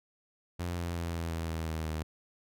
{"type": "tone with pitch steps", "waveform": "sawtooth", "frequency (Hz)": [87.31, 86.01, 84.73, 83.46, 82.22, 80.99, 79.79, 78.6], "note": ["F2", "F2", "E2", "E2", "E2", "E2", "D#2", "D#2"], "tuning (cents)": [0, -26, 48, 22, -4, -30, 44, 18], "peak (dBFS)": -29, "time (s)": [0.59, 2.03], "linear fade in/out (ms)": 10, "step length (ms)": 180, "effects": []}